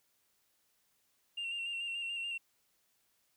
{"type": "tone with vibrato", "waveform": "sine", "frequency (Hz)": 2762, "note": "F7", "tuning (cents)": -20, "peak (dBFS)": -34, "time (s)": [1.37, 2.38], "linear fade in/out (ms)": 10, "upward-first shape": "square", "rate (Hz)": 6.9, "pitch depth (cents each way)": 25, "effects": ["tanh soft clip ceiling -34 dBFS", "white hiss -75 dBFS RMS until 3.36 s"]}